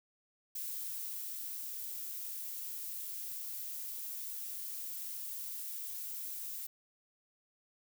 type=noise with ADSR envelope; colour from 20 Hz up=violet; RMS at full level=-40 dBFS; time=0.55-6.67 s; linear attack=6 ms; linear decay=840 ms; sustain=-2 dB; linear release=8 ms; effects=none